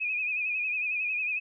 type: tone with vibrato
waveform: sine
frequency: 2497 Hz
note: D#7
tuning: 6 cents sharp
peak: -27 dBFS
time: 0-1.4 s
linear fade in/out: 20 ms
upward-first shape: sine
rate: 11 Hz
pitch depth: 62 cents each way
effects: none